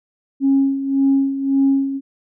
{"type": "tone with tremolo", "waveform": "sine", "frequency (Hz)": 273, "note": "C#4", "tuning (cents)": -26, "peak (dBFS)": -10, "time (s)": [0.4, 2.01], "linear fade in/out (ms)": 50, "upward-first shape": "sine", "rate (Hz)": 1.8, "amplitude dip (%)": 70, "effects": ["tanh soft clip ceiling -7 dBFS"]}